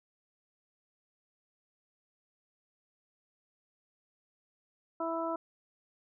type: harmonic tone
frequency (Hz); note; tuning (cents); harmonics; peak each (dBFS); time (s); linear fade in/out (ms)
329.6; E4; 0; 1 / 2 / 3 / 4; -37 / -35 / -38 / -39; 5-5.36; 5
effects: none